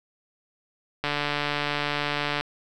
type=click train; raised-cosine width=0.3 ms; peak=-10 dBFS; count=201; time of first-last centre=1.04-2.41 s; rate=146 Hz; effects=none